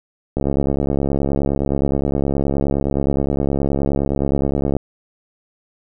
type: click train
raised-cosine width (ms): 2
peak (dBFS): -6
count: 307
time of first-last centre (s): 0.37-4.767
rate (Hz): 69.6
effects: none